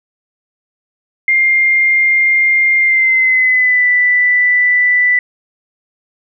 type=tone with pitch glide; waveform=sine; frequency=2111 to 1981 Hz; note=C7 to B6; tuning=+15 to +5 cents; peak=-8 dBFS; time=1.28-5.19 s; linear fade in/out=2 ms; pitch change=-110 cents; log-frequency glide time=2.78-3.87 s; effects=none